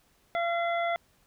harmonic tone, 683 Hz, F5, 39 cents flat, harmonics 1 / 2 / 3 / 5, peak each -27 / -35 / -34 / -43 dBFS, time 0.35-0.96 s, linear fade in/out 0 ms, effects pink hiss -66 dBFS RMS until 1.26 s

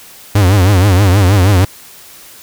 45% pulse tone with vibrato, 96 Hz, G2, 36 cents flat, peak -6 dBFS, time 0.35-1.65 s, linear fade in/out 5 ms, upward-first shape triangle, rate 6.3 Hz, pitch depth 180 cents each way, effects white hiss -37 dBFS RMS until 2.42 s

